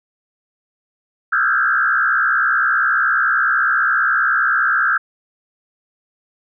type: tone with frequency modulation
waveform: sine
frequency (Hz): 1475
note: F#6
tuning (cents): -6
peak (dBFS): -13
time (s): 1.32-4.98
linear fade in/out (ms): 10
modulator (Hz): 64.8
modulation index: 2.8
effects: none